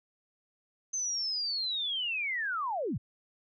sine linear sweep, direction down, 6272 to 77.78 Hz, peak -30 dBFS, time 0.93-2.98 s, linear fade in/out 10 ms, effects none

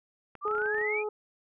clicks, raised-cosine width 0.5 ms, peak -30 dBFS, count 10, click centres 0.353 / 0.48 / 0.512 / 0.552 / 0.582 / 0.618 / 0.659 / 0.746 / 0.783 / 0.814 s
sine exponential sweep, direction up, 1147 to 2489 Hz, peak -29 dBFS, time 0.41-1.04 s, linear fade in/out 50 ms
harmonic tone, 423.7 Hz, G#4, 35 cents sharp, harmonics 1 / 2 / 3, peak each -30 / -39 / -45 dBFS, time 0.45-1.09 s, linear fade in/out 5 ms
effects none

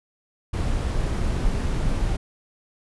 brown noise, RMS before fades -23 dBFS, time 0.53-2.17 s, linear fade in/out 10 ms, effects resampled to 24000 Hz

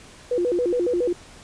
sine tone with vibrato, 415 Hz, G#4, 1 cent flat, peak -19 dBFS, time 0.31-1.13 s, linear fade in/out 5 ms, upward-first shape square, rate 7.2 Hz, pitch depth 290 cents each way, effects pink hiss -46 dBFS RMS until 1.43 s + resampled to 22050 Hz

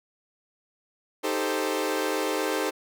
sawtooth chord, A half-diminished seventh, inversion second, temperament equal, 311.1 / 392 / 440 / 523.3 Hz, Eb4 / G4 / A4 / C5, 0 / 0 / 0 / 0 cents, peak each -27 dBFS, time 1.23-2.71 s, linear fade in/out 20 ms, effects none

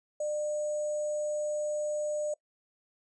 sine tone with sample-and-hold, 600 Hz, D5, 37 cents sharp, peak -29 dBFS, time 0.2-2.34 s, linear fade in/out 5 ms, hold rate 7350 Hz, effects noise-tail reverb RT60 0.1 s tail -23 dB re dry + resampled to 22050 Hz

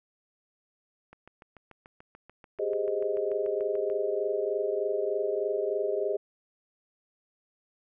click train, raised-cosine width 0.5 ms, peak -34 dBFS, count 20, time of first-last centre 1.13-3.9 s, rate 6.86 Hz
sine chord, Ab major seventh, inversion third, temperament equal, 392 / 415.3 / 523.3 / 622.3 Hz, G4 / Ab4 / C5 / Eb5, 0 / 0 / 0 / 0 cents, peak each -32 / -30 / -35 / -32 dBFS, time 2.59-6.17 s, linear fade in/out 10 ms
effects none

